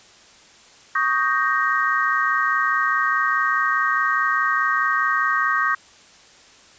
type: chord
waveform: sine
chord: Eb dominant seventh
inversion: third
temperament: equal with one note detuned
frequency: 1119.7 / 1244.5 / 1568 / 1864.7 Hz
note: Db6 / Eb6 / G6 / Bb6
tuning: +17 / 0 / 0 / 0 cents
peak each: -23 dBFS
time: 0.95-5.75 s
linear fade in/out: 5 ms
effects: white hiss -49 dBFS RMS until 6.78 s + resampled to 16000 Hz